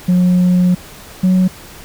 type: tone pair in turn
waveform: sine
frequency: 180 / 184.95 Hz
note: F#3 / F#3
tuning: -47 / 0 cents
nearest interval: unison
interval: 47 cents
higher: second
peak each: -6 dBFS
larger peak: neither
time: 0.08-0.75 / 1.23-1.48 s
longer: first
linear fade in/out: 10 ms
effects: tanh soft clip ceiling -7 dBFS + pink hiss -36 dBFS RMS until 1.84 s